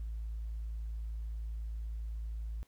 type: tone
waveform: sine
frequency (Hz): 55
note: A1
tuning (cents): 0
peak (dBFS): -35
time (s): 0-2.63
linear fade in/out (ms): 0
effects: tanh soft clip ceiling -33 dBFS + pink hiss -70 dBFS RMS until 2.67 s